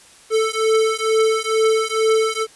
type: beating tone pair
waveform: square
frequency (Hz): 440 / 442.2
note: A4 / A4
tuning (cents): 0 / +9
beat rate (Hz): 2.2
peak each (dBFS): -19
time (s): 0.3-2.47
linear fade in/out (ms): 50
effects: white hiss -47 dBFS RMS until 2.55 s + resampled to 24000 Hz